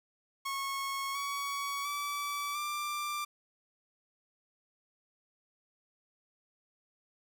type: tone with pitch steps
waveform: sawtooth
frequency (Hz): 1096 / 1124.2 / 1153.2 / 1182.8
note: C#6 / C#6 / D6 / D6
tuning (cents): -20 / +24 / -32 / +12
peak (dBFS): -30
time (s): 0.45-3.25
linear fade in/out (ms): 10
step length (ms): 700
effects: 10-bit